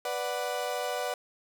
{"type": "chord", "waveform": "35% pulse", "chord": "B minor", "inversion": "none", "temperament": "equal", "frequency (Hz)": [493.9, 587.3, 740], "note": ["B4", "D5", "F#5"], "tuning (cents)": [0, 0, 0], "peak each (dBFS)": -33, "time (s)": [0.05, 1.14], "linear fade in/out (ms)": 2, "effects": []}